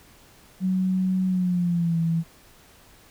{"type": "tone with pitch glide", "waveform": "sine", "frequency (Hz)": [186.5, 165.2], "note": ["F#3", "E3"], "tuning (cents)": [14, 4], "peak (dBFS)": -20, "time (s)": [0.6, 2.24], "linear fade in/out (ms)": 50, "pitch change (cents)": -210, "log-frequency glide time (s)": [1.27, 1.99], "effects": ["pink hiss -53 dBFS RMS until 3.1 s"]}